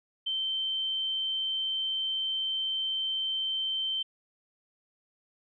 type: tone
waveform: sine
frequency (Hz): 3108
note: G7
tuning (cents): -16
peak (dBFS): -28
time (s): 0.26-4.03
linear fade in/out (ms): 10
effects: none